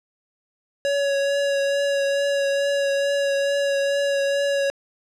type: tone with vibrato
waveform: square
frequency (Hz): 560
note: C#5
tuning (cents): +18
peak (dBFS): -20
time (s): 0.85-4.7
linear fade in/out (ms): 0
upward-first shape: triangle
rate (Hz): 2.3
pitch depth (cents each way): 18
effects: low-pass 7000 Hz 12 dB/octave